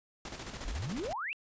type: noise with tremolo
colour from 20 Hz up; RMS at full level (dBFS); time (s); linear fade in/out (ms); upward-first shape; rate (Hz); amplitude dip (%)
pink; -41; 0.25-1.13; 2; square; 14; 50
type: exponential sweep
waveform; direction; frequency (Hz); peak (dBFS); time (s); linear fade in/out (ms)
sine; up; 33.96 to 2794; -34; 0.65-1.33; 0
effects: resampled to 16000 Hz